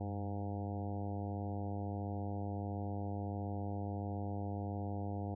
harmonic tone with a mistuned harmonic, 101.5 Hz, G#2, 39 cents flat, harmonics 1 / 2 / 3 / 4 / 5 / 6 / 7 / 8 / 9, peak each -39 / -44 / -46 / -51 / -50 / -54 / -48 / -52 / -59 dBFS, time 0-5.35 s, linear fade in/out 10 ms, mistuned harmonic 1, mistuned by -100 cents, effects none

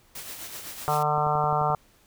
white noise with tremolo, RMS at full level -37 dBFS, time 0.15-1.03 s, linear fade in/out 5 ms, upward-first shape sine, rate 7.9 Hz, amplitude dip 45%
harmonic tone, 150 Hz, D3, 37 cents sharp, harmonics 1 / 3 / 4 / 5 / 6 / 7 / 8 / 9, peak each -30 / -33 / -32 / -26 / -29 / -32 / -29 / -33 dBFS, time 0.88-1.75 s, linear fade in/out 0 ms
click train, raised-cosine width 3 ms, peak -28 dBFS, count 7, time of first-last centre 1.18-1.702 s, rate 11.5 Hz
effects pink hiss -60 dBFS RMS until 2.06 s

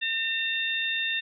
harmonic tone, 907 Hz, A#5, 48 cents flat, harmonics 2 / 3 / 4, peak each -30 / -30 / -30 dBFS, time 0.01-1.21 s, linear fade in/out 20 ms, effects none

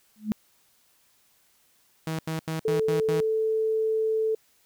sine tone with exponential growth, 213.6 Hz, G#3, 49 cents sharp, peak -19 dBFS, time 0.16-0.32 s, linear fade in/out 0 ms, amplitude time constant 33 ms
sawtooth tone bursts, 160 Hz, D#3, 49 cents sharp, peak -24 dBFS, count 6, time 2.07-3.205 s, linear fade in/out 2 ms, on 120 ms, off 83 ms
sine tone, 440 Hz, A4, in tune, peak -22 dBFS, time 2.65-4.35 s, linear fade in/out 5 ms
effects white hiss -64 dBFS RMS until 4.65 s

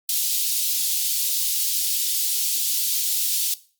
white high-pass noise, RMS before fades -23 dBFS, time 0.09-3.54 s, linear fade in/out 2 ms, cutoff 3300 Hz, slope 24 dB/octave, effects noise-tail reverb RT60 0.4 s tail -18 dB re dry + Opus 32 kbps

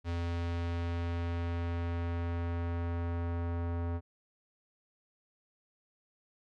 square tone with low-pass filter sweep, 85.4 Hz, F2, 38 cents flat, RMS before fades -34 dBFS, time 0.04-4.01 s, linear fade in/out 50 ms, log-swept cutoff 4400 to 1200 Hz, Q 0.81, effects none

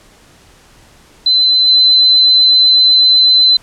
sine tone with level steps, 4046 Hz, B7, 41 cents sharp, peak -7 / -5 dBFS, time 1.26-3.57 s, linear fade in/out 5 ms, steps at 1.67 s, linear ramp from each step 20 ms, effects pink hiss -45 dBFS RMS until 3.62 s + low-pass 10000 Hz 12 dB/octave

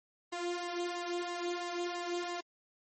sawtooth tone with flanger, 350 Hz, F4, 4 cents sharp, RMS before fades -37 dBFS, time 0.32-2.41 s, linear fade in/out 10 ms, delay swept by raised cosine 1 to 2.6 ms, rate 3 Hz, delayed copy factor +0.65, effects MP3 32 kbps

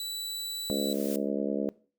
sawtooth tone, 3951 Hz, B7, in tune, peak -30 dBFS, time 0-0.93 s, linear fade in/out 2 ms
blue noise with exponential growth, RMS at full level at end -38 dBFS, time 0.05-1.16 s, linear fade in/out 0 ms, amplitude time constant 240 ms
harmonic tone, 69.9 Hz, C#2, 15 cents sharp, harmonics 3 / 4 / 5 / 6 / 7 / 8 / 9, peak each -32 / -33 / -36 / -37 / -35 / -37 / -40 dBFS, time 0.7-1.69 s, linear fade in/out 0 ms
effects noise-tail reverb RT60 0.4 s tail -20 dB re dry

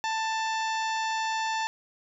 harmonic tone with a mistuned harmonic, 886 Hz, A5, 12 cents sharp, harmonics 1 / 2 / 3 / 4 / 5 / 6 / 7 / 8, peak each -28 / -34 / -38 / -40 / -42 / -44 / -45 / -46 dBFS, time 0.04-1.67 s, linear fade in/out 0 ms, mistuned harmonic 7, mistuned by -81 cents, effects none

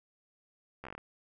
slowing click train, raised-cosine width 0.5 ms, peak -28 dBFS, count 8, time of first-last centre 0.84-0.979 s, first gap 13 ms, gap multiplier 1.14, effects none

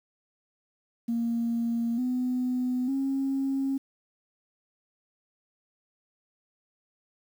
sine tone with pitch steps, 233 / 251.2 / 270.8 Hz, A#3 / B3 / C#4, -1 / +30 / -40 cents, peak -24 dBFS, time 1.08-3.78 s, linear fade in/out 10 ms, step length 900 ms, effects tanh soft clip ceiling -21 dBFS + 9-bit

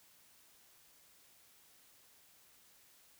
silence, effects white hiss -65 dBFS RMS until 3.19 s

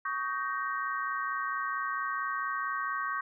sine chord, Eb dominant seventh, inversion third, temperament just, 1120.1 / 1244.5 / 1555.6 / 1866.8 Hz, Db6 / Eb6 / G6 / Bb6, +18 / 0 / -14 / +2 cents, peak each -33 / -39 / -36 / -39 dBFS, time 0.05-3.21 s, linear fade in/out 5 ms, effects none

